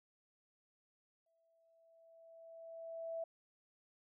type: tone with exponential growth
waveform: sine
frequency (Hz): 659.3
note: E5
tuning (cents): 0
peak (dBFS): -38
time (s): 1.26-3.24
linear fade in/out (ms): 5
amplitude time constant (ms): 430
effects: none